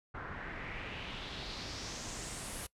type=noise with low-pass filter sweep; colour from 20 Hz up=pink; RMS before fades=-43 dBFS; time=0.14-2.67 s; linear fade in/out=10 ms; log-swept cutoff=1400 to 11000 Hz; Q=2.8; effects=noise-tail reverb RT60 0.1 s tail -22 dB re dry